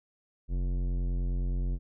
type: tone with tanh clipping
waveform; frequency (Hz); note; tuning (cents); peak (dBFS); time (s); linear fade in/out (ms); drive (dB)
sine; 44.75; F1; +43; -29; 0.48-1.79; 50; 15
effects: none